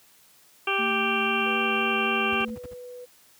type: harmonic tone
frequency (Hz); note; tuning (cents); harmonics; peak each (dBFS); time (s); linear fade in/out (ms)
392.3; G4; +1; 1 / 2 / 3 / 4 / 6 / 7 / 8; -30 / -32 / -29 / -32 / -30 / -28 / -34; 0.67-2.45; 5
type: tone with vibrato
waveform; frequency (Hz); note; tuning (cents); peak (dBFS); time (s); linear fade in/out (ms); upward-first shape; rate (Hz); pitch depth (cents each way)
sine; 225.5; A3; +43; -31; 0.78-2.56; 20; square; 3.9; 18
type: tone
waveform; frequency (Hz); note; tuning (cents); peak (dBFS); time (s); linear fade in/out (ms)
sine; 493.9; B4; 0; -38; 1.45-3.06; 20
type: noise bursts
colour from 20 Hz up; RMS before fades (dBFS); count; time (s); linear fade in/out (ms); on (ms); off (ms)
brown; -38; 6; 2.32-2.738; 5; 28; 50
effects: white hiss -57 dBFS RMS until 3.39 s + high-pass 80 Hz 12 dB/octave